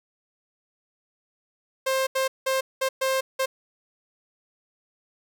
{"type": "tone bursts at uneven times", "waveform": "sawtooth", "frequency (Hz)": 529, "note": "C5", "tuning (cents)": 19, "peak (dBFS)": -18, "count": 6, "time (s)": [[1.86, 2.07], [2.15, 2.28], [2.46, 2.61], [2.81, 2.89], [3.01, 3.21], [3.39, 3.46]], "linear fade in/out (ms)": 10, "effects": []}